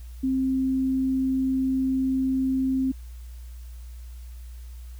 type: tone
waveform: sine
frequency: 263.1 Hz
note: C4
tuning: 10 cents sharp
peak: -21 dBFS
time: 0.23-2.92 s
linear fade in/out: 10 ms
effects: added 60 Hz sine -37 dBFS peak until 4.99 s + white hiss -57 dBFS RMS until 4.99 s